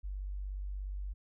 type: tone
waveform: sine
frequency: 48.46 Hz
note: G1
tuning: 19 cents flat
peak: -36 dBFS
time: 0.03-1.14 s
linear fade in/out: 20 ms
effects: none